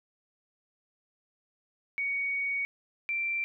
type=tone pair in turn; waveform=sine; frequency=2239 / 2352 Hz; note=C#7 / D7; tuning=+17 / +2 cents; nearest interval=minor second; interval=85 cents; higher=second; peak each=-28 dBFS; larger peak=neither; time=1.98-2.65 / 3.09-3.44 s; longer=first; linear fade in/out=0 ms; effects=none